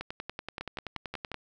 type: two click trains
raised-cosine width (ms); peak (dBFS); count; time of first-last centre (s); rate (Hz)
0.3; -20 / -20; 15 / 5; 0.01-1.343 / 0.61-1.317; 10.5 / 5.66
effects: none

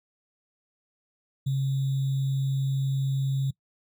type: tone with sample-and-hold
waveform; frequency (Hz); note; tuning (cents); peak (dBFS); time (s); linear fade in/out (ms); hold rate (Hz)
sine; 135.4; C#3; -40; -23; 1.46-3.51; 10; 3675
effects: noise-tail reverb RT60 0.1 s tail -22 dB re dry

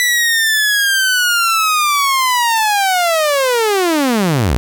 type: linear sweep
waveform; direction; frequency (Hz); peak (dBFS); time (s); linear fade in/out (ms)
sawtooth; down; 1979 to 49.36; -8; 0-4.57; 0
effects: none

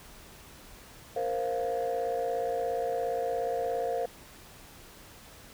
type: chord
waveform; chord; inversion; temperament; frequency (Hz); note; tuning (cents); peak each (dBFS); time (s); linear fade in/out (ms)
sine; Bb suspended second; none; equal; 466.2 / 523.3 / 698.5; Bb4 / C5 / F5; 0 / 0 / 0; -31; 1.16-4.06; 5
effects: tanh soft clip ceiling -23 dBFS + pink hiss -51 dBFS RMS until 5.53 s

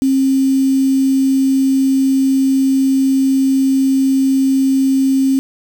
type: tone with quantisation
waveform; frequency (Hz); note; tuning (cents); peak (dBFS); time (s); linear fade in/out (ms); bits
sine; 268; C4; +42; -10; 0.02-5.39; 0; 5
effects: none

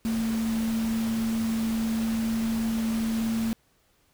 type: tone in noise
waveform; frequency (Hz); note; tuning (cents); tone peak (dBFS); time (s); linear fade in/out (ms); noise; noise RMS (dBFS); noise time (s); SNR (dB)
sine; 225.1; A3; +40; -24; 0.05-3.53; 0; pink; -38; 0.05-3.53; +11
effects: pink hiss -66 dBFS RMS until 4.13 s

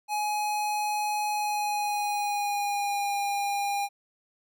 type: tone with pitch glide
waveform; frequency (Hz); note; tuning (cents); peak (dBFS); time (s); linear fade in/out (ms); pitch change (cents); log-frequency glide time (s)
square; 840 to 806.7; G#5 to G5; +19 to +49; -27; 0.08-3.89; 50; -70; 1.29-3.14
effects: none

